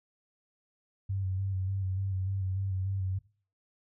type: tone with vibrato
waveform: sine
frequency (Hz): 95.6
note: G2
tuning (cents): -43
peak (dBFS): -29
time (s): 1.09-3.19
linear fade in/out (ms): 10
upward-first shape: square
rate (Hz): 3.4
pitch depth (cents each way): 30
effects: noise-tail reverb RT60 0.4 s tail -19 dB re dry